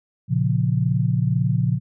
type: chord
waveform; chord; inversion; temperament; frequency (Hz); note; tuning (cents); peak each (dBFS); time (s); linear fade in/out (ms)
sine; Bb minor; none; equal; 116.54 / 138.59 / 174.61; Bb2 / Db3 / F3; 0 / 0 / 0; -21 / -21 / -23; 0.28-1.8; 50
effects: none